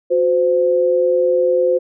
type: tone pair together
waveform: sine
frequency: 364.2 / 515 Hz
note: F#4 / C5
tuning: -27 / -28 cents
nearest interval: tritone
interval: 599 cents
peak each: -18 / -13 dBFS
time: 0.1-1.79 s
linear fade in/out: 20 ms
effects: none